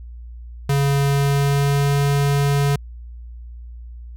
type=tone with pitch glide; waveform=square; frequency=140.2 to 141.58 Hz; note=C#3 to C#3; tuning=+20 to +37 cents; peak=-16 dBFS; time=0.69-2.76 s; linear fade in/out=5 ms; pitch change=+17 cents; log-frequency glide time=0.98-1.94 s; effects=added 59 Hz sine -33 dBFS peak until 4.16 s